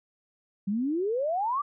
sine exponential sweep, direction up, 189.7 to 1201 Hz, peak -25 dBFS, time 0.67-1.62 s, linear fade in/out 10 ms, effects none

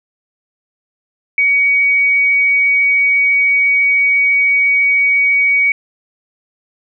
sine tone, 2253 Hz, C#7, 28 cents sharp, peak -9 dBFS, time 1.38-5.72 s, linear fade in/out 2 ms, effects none

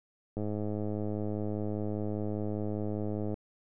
click train, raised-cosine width 2 ms, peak -22 dBFS, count 313, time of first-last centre 0.37-3.341 s, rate 105 Hz, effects none

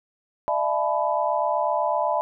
sine tone cluster, 603 / 671 / 862 / 995 Hz, D5 / E5 / A5 / B5, +46 / +31 / -36 / +13 cents, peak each -26 dBFS, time 0.48-2.21 s, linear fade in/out 0 ms, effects none

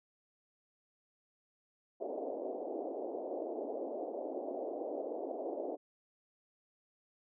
white band-pass noise, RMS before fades -40 dBFS, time 2-5.77 s, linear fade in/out 20 ms, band 280 to 690 Hz, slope 48 dB/octave, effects none

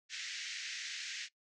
pink band-pass noise, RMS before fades -43 dBFS, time 0.09-1.29 s, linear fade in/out 50 ms, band 1700 to 6800 Hz, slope 48 dB/octave, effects noise-tail reverb RT60 0.1 s tail -19 dB re dry

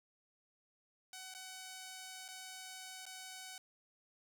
5% pulse tone with dropouts, 751 Hz, F#5, 26 cents sharp, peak -36 dBFS, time 1.13-3.58 s, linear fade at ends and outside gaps 2 ms, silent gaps 1.34-1.348 / 2.281-2.286 / 3.055-3.064 s, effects none

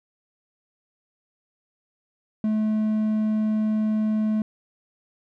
triangle tone with hard clipping, 215.7 Hz, A3, 34 cents flat, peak -21 dBFS, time 2.44-4.42 s, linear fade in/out 2 ms, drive 6 dB, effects none

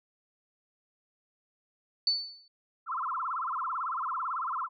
sine tone with exponential decay, 4494 Hz, C#8, 23 cents sharp, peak -21 dBFS, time 2.07-2.48 s, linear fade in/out 2 ms, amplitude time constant 89 ms
sine tone with vibrato, 1174.7 Hz, D6, in tune, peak -30 dBFS, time 2.86-4.69 s, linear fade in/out 50 ms, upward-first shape sine, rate 18 Hz, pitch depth 280 cents each way
effects none

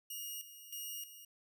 5% pulse tone with tremolo, 2864 Hz, F7, 43 cents sharp, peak -33 dBFS, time 0.1-1.25 s, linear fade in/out 5 ms, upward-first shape square, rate 1.6 Hz, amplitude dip 70%, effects none

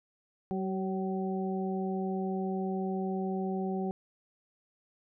harmonic tone with a mistuned harmonic, 190 Hz, F#3, 46 cents sharp, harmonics 1 / 2 / 3 / 4, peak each -32 / -35 / -45 / -39 dBFS, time 0.51-3.91 s, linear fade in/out 0 ms, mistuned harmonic 3, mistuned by -43 cents, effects none

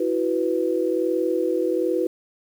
sine chord, E suspended second, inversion none, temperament just, 329.6 / 370.8 / 494.4 Hz, E4 / F#4 / B4, 0 / +4 / +2 cents, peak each -24 dBFS, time 0-2.07 s, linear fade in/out 5 ms, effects 8-bit

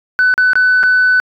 sine tone with dropouts, 1500 Hz, F#6, 23 cents sharp, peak -6 dBFS, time 0.19-1.2 s, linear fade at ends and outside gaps 0 ms, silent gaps 0.34-0.379 / 0.533-0.555 / 0.831-0.836 s, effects tanh soft clip ceiling -5 dBFS

